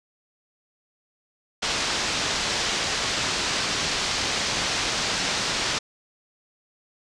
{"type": "low-pass noise", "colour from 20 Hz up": "white", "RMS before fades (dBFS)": -26, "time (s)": [1.62, 5.79], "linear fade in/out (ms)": 10, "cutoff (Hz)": 6000, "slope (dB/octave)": 24, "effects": ["resampled to 22050 Hz"]}